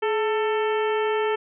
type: harmonic tone with a mistuned harmonic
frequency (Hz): 444.3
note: A4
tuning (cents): +17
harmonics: 1 / 2 / 3 / 4 / 5 / 6 / 7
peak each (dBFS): -22 / -28 / -32 / -34 / -36 / -38 / -39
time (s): 0.02-1.36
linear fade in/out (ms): 10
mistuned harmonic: 1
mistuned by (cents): -70
effects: none